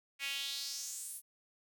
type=tone with high-pass filter sweep; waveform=sawtooth; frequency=277.2 Hz; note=C#4; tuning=in tune; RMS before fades=-41 dBFS; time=0.19-1.22 s; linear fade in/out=50 ms; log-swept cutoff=2300 to 11000 Hz; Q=3.4; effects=none